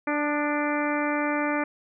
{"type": "harmonic tone with a mistuned harmonic", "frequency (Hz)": 294.2, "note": "D4", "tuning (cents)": 3, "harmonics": [1, 2, 3, 4, 5, 6, 7, 8], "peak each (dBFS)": [-27, -30, -32, -33, -34, -35, -35, -36], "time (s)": [0.07, 1.64], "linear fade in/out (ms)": 5, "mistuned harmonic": 4, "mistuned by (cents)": 28, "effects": []}